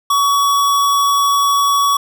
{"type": "tone", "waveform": "square", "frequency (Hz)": 1128, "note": "C#6", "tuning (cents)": 30, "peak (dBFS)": -12, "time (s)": [0.1, 1.97], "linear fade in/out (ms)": 5, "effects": []}